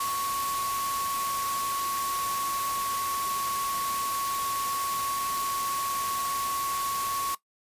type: tone in noise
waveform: sine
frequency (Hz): 1108.7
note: C#6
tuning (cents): 0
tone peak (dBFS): -28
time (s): 0-7.35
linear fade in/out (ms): 5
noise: white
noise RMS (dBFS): -34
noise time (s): 0-7.35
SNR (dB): +3
effects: noise-tail reverb RT60 0.1 s tail -17 dB re dry + resampled to 32000 Hz